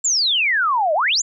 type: exponential two-way sweep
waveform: sine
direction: down then up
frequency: 7530 to 587.3 to 7530 Hz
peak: -15 dBFS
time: 0.04-1.22 s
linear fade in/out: 10 ms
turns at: 0.94 s
effects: none